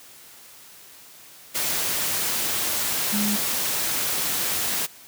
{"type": "tone in noise", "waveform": "sine", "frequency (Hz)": 207.7, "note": "G#3", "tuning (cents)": 0, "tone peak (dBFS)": -23, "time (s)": [3.12, 3.37], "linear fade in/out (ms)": 20, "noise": "white", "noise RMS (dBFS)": -25, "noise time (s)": [1.54, 4.87], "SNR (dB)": -1, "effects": ["white hiss -47 dBFS RMS until 5.07 s", "high-pass 80 Hz 12 dB/octave"]}